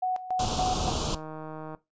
sine tone with tremolo, 740 Hz, F#5, in tune, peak -24 dBFS, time 0.02-0.9 s, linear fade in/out 10 ms, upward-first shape square, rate 3.5 Hz, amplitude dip 75%
pink band-stop noise, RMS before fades -29 dBFS, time 0.39-1.15 s, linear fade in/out 5 ms, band 1300 to 2800 Hz, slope 48 dB/octave
click train, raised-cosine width 1 ms, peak -26 dBFS, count 138, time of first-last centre 0.87-1.748 s, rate 156 Hz
effects noise-tail reverb RT60 0.2 s tail -17 dB re dry + resampled to 16000 Hz

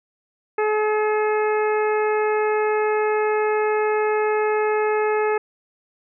harmonic tone, 426.8 Hz, G#4, 47 cents sharp, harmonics 1 / 2 / 3 / 4 / 5 / 6, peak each -19 / -25 / -29 / -31 / -33 / -35 dBFS, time 0.58-5.38 s, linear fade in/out 5 ms, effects none

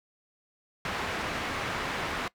white low-pass noise, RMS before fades -33 dBFS, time 0.85-2.28 s, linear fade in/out 2 ms, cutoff 2000 Hz, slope 12 dB/octave, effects noise-tail reverb RT60 0.1 s tail -20 dB re dry

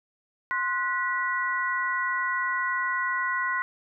sine tone cluster, 1048 / 1471 / 1945 Hz, C6 / F#6 / B6, +2 / -11 / -27 cents, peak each -29 dBFS, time 0.51-3.62 s, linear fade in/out 0 ms, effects none

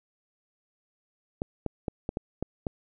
clicks, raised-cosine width 2 ms, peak -16 dBFS, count 7, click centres 1.419 / 1.663 / 1.882 / 2.091 / 2.171 / 2.426 / 2.668 s, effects none

